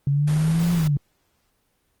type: exponential two-way sweep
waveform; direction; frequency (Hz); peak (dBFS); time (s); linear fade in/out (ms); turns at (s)
sine; up then down; 138.6 to 174.61 to 138.6; -17; 0.07-0.97; 2; 0.73
type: noise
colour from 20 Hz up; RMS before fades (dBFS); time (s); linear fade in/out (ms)
pink; -34; 0.27-0.88; 10
effects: pink hiss -68 dBFS RMS until 2 s + Opus 24 kbps